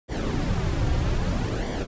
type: noise with flanger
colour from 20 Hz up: brown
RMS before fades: -25 dBFS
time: 0.08-1.87 s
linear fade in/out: 50 ms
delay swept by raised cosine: 0.75 to 4.75 ms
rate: 0.62 Hz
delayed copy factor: -0.6
effects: resampled to 16000 Hz